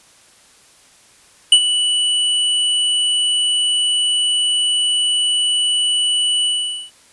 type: tone with ADSR envelope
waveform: square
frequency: 2960 Hz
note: F#7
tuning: in tune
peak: -4 dBFS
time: 1.52-6.91 s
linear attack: 4 ms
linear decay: 68 ms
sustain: -11 dB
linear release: 460 ms
effects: white hiss -49 dBFS RMS until 7.12 s + resampled to 24000 Hz